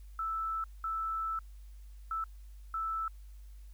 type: tone bursts at uneven times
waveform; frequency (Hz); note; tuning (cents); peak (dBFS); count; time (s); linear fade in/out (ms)
sine; 1318.5; E6; 0; -32; 4; 0.19-0.64 / 0.84-1.39 / 2.11-2.24 / 2.74-3.08; 2
effects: added 50 Hz sine -47 dBFS peak until 3.73 s + white hiss -69 dBFS RMS until 3.73 s